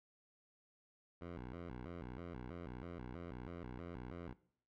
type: tone with vibrato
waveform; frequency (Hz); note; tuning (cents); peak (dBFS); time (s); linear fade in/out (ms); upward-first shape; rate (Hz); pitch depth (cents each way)
10% pulse; 73; D2; -10; -38; 1.21-4.33; 5; square; 3.1; 290
effects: noise-tail reverb RT60 0.6 s tail -20 dB re dry + low-pass 2000 Hz 12 dB/octave